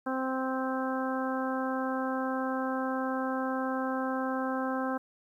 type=harmonic tone; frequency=261.6 Hz; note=C4; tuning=in tune; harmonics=1 / 2 / 3 / 4 / 5 / 6; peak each=-32 / -35 / -37 / -38 / -39 / -40 dBFS; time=0.06-4.98 s; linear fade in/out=10 ms; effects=11-bit